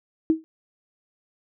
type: tone with exponential decay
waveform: sine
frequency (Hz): 319.6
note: D#4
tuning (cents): +47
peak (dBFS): -12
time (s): 0.3-0.44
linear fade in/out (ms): 0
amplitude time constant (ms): 29
effects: none